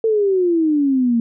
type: exponential sweep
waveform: sine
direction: down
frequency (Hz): 453.8 to 227.9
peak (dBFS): -13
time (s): 0.04-1.2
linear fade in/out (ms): 2
effects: none